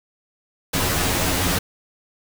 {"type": "noise with comb filter", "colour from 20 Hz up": "pink", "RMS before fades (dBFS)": -21, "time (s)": [0.73, 1.59], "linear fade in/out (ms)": 10, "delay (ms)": 11, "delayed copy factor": 0.9, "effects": []}